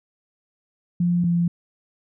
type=tone pair in turn; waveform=sine; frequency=174.61 / 171.91 Hz; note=F3 / F3; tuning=0 / -27 cents; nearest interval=unison; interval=27 cents; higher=first; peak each=-17 dBFS; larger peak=neither; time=1-1.24 / 1.24-1.48 s; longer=neither; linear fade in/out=5 ms; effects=none